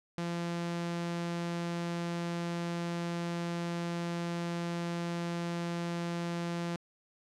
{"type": "tone", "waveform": "sawtooth", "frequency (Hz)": 171.3, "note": "F3", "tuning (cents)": -33, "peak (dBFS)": -29, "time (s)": [0.18, 6.76], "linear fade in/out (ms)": 0, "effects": ["low-pass 7000 Hz 12 dB/octave"]}